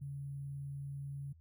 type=tone with sample-and-hold; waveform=sine; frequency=139.9 Hz; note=C#3; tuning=16 cents sharp; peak=-40 dBFS; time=0.01-1.33 s; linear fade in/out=10 ms; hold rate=11025 Hz; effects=added 81 Hz sine -58 dBFS peak until 1.4 s